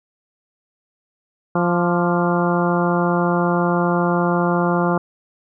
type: harmonic tone with a mistuned harmonic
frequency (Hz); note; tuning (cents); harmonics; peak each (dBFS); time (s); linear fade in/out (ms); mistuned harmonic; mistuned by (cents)
174.61; F3; 0; 1 / 2 / 3 / 4 / 5 / 6 / 7 / 8; -19 / -22 / -24 / -25 / -26 / -27 / -27 / -28; 1.55-4.98; 5; 7; -50
effects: none